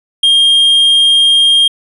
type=tone; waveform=triangle; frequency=3220 Hz; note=G7; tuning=46 cents sharp; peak=-4 dBFS; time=0.23-1.68 s; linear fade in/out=5 ms; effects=resampled to 32000 Hz